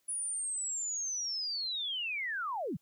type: linear sweep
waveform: sine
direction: down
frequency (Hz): 9880 to 117.1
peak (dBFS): -33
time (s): 0.08-2.77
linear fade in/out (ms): 10
effects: white hiss -75 dBFS RMS until 2.81 s